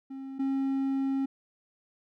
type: tone pair in turn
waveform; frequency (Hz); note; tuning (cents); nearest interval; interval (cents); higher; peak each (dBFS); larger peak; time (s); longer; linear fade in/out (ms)
triangle; 268.6 / 270.3; C4 / C#4; +46 / -44; unison; 10; second; -35 / -24; second; 0.1-0.39 / 0.39-1.26; second; 10
effects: none